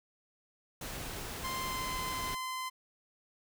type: noise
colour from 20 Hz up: pink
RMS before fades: -41 dBFS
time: 0.81-2.35 s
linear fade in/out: 5 ms
type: tone with pitch glide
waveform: sawtooth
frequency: 1046.5 to 1030.3 Hz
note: C6 to C6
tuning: 0 to -27 cents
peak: -32 dBFS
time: 1.43-2.7 s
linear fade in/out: 20 ms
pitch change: -27 cents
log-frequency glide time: 1.57-1.91 s
effects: none